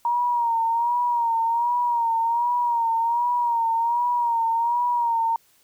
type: tone with vibrato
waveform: sine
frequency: 940 Hz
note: A#5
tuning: 14 cents sharp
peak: -19 dBFS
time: 0.05-5.36 s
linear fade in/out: 2 ms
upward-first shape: sine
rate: 1.3 Hz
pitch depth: 57 cents each way
effects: white hiss -60 dBFS RMS until 5.63 s